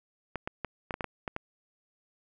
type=clicks; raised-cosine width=0.5 ms; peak=-18 dBFS; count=9; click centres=0.357 / 0.475 / 0.647 / 0.908 / 0.941 / 1.008 / 1.043 / 1.278 / 1.364 s; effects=none